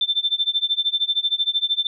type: tone with tremolo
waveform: sine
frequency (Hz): 3554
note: A7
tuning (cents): +17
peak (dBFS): -15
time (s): 0.01-1.87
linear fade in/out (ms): 2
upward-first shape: sine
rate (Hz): 13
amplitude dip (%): 95
effects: none